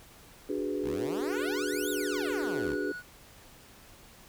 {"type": "chord", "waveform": "sine", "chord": "G# half-diminished seventh", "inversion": "second", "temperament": "equal", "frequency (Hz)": [293.7, 370, 415.3, 493.9], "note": ["D4", "F#4", "G#4", "B4"], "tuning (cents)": [0, 0, 0, 0], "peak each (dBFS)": [-34, -35, -34, -39], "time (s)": [0.49, 2.92], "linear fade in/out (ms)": 5}
{"type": "exponential two-way sweep", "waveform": "10% pulse", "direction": "up then down", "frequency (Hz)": [52.2, 3879, 52.2], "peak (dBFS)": -29, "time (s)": [0.82, 2.77], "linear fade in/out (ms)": 50, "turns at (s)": 1.9}
{"type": "tone", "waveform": "triangle", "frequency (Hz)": 1464, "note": "F#6", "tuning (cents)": -19, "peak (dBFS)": -36, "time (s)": [1.29, 3.03], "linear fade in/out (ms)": 50}
{"effects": ["pink hiss -54 dBFS RMS until 4.28 s"]}